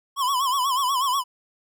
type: tone with vibrato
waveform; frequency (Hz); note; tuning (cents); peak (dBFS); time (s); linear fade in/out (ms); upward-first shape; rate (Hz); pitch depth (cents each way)
square; 1057; C6; +17; -21; 0.16-1.24; 50; sine; 8.2; 120
effects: none